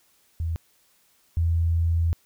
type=tone pair in turn; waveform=sine; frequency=82.41 / 83.42 Hz; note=E2 / E2; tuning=0 / +21 cents; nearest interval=unison; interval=21 cents; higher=second; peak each=-24 / -19 dBFS; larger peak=second; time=0.4-0.56 / 1.37-2.13 s; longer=second; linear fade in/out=0 ms; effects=white hiss -63 dBFS RMS until 2.25 s